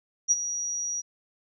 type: tone with ADSR envelope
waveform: sine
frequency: 5770 Hz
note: F#8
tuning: 44 cents flat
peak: -16 dBFS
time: 0.28-1.02 s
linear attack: 33 ms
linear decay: 32 ms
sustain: -12 dB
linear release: 26 ms
effects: none